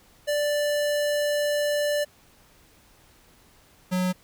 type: tone pair in turn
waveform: square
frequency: 587.3 / 183.07 Hz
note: D5 / F#3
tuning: 0 / -18 cents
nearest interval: octave + minor sixth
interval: 2018 cents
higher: first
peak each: -23 dBFS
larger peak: neither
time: 0.27-2.05 / 3.91-4.13 s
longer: first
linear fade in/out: 20 ms
effects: pink hiss -57 dBFS RMS until 4.23 s